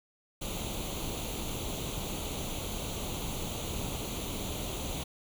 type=noise with comb filter; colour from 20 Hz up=pink; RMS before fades=-36 dBFS; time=0.41-5.04 s; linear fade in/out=10 ms; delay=0.29 ms; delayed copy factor=+0.75; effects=none